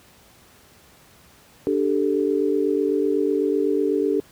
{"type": "chord", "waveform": "sine", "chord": "D suspended fourth", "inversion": "none", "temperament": "equal", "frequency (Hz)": [293.7, 392, 440], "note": ["D4", "G4", "A4"], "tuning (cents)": [0, 0, 0], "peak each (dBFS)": [-23, -22, -23], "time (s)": [1.67, 4.2], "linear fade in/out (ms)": 0, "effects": ["pink hiss -52 dBFS RMS until 4.31 s", "high-pass 60 Hz 12 dB/octave"]}